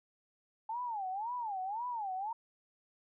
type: tone with vibrato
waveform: sine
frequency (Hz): 858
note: A5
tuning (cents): -44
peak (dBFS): -35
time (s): 0.69-2.33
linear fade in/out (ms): 5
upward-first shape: sine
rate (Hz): 1.9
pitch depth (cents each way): 250
effects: none